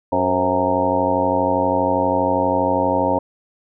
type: harmonic tone with a mistuned harmonic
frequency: 92.5 Hz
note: F#2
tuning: in tune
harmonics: 1 / 2 / 3 / 4 / 5 / 6 / 7 / 8 / 9 / 10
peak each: -30 / -30 / -23 / -30 / -28 / -21 / -24 / -30 / -26 / -21 dBFS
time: 0.12-3.19 s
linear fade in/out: 5 ms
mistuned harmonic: 6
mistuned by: -64 cents
effects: none